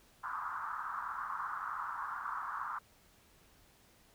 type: band-pass noise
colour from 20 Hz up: pink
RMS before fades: -40 dBFS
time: 0.23-2.79 s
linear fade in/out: 10 ms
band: 1000 to 1400 Hz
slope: 48 dB/octave
effects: pink hiss -65 dBFS RMS until 4.14 s